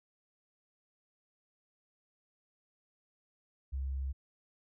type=tone; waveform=sine; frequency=67.2 Hz; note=C2; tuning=47 cents sharp; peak=-33 dBFS; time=3.72-4.13 s; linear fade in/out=20 ms; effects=none